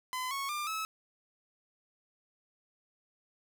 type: tone with pitch steps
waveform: sawtooth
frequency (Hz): 1017 / 1102.7 / 1195.5 / 1296.2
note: C6 / C#6 / D6 / E6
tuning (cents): -50 / -9 / +30 / -30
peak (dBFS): -30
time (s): 0.13-0.85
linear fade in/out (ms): 0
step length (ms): 180
effects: none